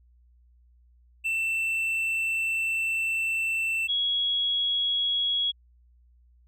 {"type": "tone pair in turn", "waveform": ["triangle", "sine"], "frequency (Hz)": [2675, 3329], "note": ["E7", "G#7"], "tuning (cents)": [25, 3], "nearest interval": "major third", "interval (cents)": 378, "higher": "second", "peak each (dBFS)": -23, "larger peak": "neither", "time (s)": [[1.24, 3.88], [3.88, 5.52]], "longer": "first", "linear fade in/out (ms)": 20, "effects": ["added 60 Hz sine -56 dBFS peak until 6.47 s"]}